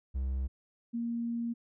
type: tone pair in turn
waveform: triangle / sine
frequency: 65.7 / 234.1 Hz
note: C2 / A#3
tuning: +8 / +8 cents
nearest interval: octave + minor seventh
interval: 2200 cents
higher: second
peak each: -28 / -31 dBFS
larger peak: first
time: 0.14-0.48 / 0.93-1.54 s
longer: second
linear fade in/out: 20 ms
effects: none